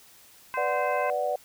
harmonic tone, 517 Hz, C5, 21 cents flat, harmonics 2 / 3 / 4 / 5, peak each -31 / -35 / -37 / -39 dBFS, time 0.54-1.1 s, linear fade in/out 0 ms
sine chord, B minor, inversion none, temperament equal, 493.9 / 587.3 / 740 Hz, B4 / D5 / F#5, 0 / 0 / 0 cents, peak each -31 / -28 / -29 dBFS, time 0.57-1.36 s, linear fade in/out 5 ms
effects white hiss -54 dBFS RMS until 1.44 s

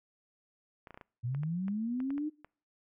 clicks, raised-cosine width 0.5 ms, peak -33 dBFS, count 12, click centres 0.872 / 0.907 / 0.944 / 0.975 / 1.012 / 1.348 / 1.434 / 1.682 / 2.003 / 2.105 / 2.18 / 2.446 s
sine linear sweep, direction up, 114.8 to 310 Hz, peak -31 dBFS, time 1.23-2.3 s, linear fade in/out 20 ms
effects noise-tail reverb RT60 0.5 s tail -26 dB re dry

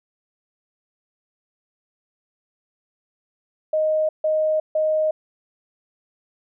sine tone bursts, 622.3 Hz, D#5, in tune, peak -17 dBFS, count 3, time 3.73-5.11 s, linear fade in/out 5 ms, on 360 ms, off 150 ms, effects none

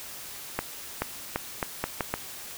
accelerating click train, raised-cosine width 0.5 ms, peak -11 dBFS, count 7, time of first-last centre 0.59-2.14 s, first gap 430 ms, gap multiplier 0.79, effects white hiss -41 dBFS RMS until 2.57 s

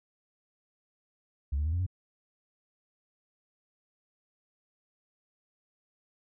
sine tone with pitch steps, 69.7 / 74.4 / 79.5 / 87.3 / 92.4 Hz, C#2 / D2 / D#2 / F2 / F#2, +10 / +23 / +38 / 0 / -2 cents, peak -25 dBFS, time 1.52-1.865 s, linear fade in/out 10 ms, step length 69 ms, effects tanh soft clip ceiling -24 dBFS

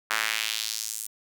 square tone with high-pass filter sweep, 55 Hz, A1, in tune, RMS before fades -30 dBFS, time 0.1-1.07 s, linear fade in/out 5 ms, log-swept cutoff 1400 to 9200 Hz, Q 1.6, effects none

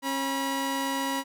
sawtooth tone pair together, 271.6 / 968 Hz, C#4 / B5, -35 / -35 cents, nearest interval octave + minor seventh, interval 2200 cents, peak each -26 dBFS, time 0.02-1.24 s, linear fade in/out 50 ms, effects none

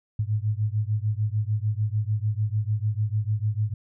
sine beating tone pair, 103.83 / 110.53 Hz, G#2 / A2, 0 / +8 cents, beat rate 6.7 Hz, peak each -25 / -26 dBFS, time 0.19-3.74 s, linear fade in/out 5 ms, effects none

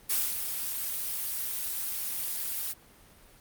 blue noise with ADSR envelope, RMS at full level -26 dBFS, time 0.09-2.74 s, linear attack 17 ms, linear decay 250 ms, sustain -7 dB, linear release 32 ms, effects pink hiss -56 dBFS RMS until 3.4 s + Opus 32 kbps

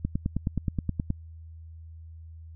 click train, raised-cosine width 5 ms, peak -14 dBFS, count 11, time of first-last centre 0.05-1.104 s, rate 9.49 Hz, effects added 81 Hz sine -42 dBFS peak until 2.55 s

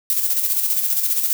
violet noise with tremolo, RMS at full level -18 dBFS, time 0.1-1.33 s, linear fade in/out 0 ms, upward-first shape square, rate 15 Hz, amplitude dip 45%, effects none

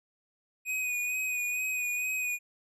square tone with vibrato, 2489 Hz, D#7, in tune, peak -30 dBFS, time 0.65-2.39 s, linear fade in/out 50 ms, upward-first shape sine, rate 2.2 Hz, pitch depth 28 cents each way, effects resampled to 32000 Hz

